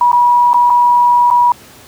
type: tone with dropouts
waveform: sine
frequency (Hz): 968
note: B5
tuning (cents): -35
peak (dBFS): -6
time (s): 0.01-1.52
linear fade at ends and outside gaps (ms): 2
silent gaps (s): 0.117-0.129 / 0.533-0.543 / 0.699-0.703 / 1.303-1.311
effects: pink hiss -39 dBFS RMS until 1.87 s + high-pass 80 Hz 12 dB/octave